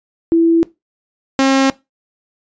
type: tone pair in turn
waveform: sine / sawtooth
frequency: 331.9 / 269 Hz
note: E4 / C4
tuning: +12 / +48 cents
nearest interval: major third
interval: 364 cents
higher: first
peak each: -8 / -6 dBFS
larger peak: second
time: 0.32-0.63 / 1.39-1.7 s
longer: neither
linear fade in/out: 0 ms
effects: noise-tail reverb RT60 0.2 s tail -19 dB re dry + resampled to 16000 Hz